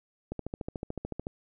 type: click train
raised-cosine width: 2 ms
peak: -21 dBFS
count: 14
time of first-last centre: 0.32-1.269 s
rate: 13.7 Hz
effects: none